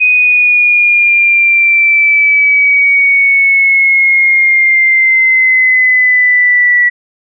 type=exponential sweep; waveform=sine; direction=down; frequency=2500 to 1946 Hz; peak=-5 dBFS; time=0-6.9 s; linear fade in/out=20 ms; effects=none